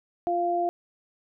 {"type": "tone pair together", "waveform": "sine", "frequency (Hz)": [349.2, 695.2], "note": ["F4", "F5"], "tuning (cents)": [0, -8], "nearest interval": "octave", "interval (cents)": 1192, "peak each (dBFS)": [-28, -24], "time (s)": [0.27, 0.69], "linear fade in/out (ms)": 0, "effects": []}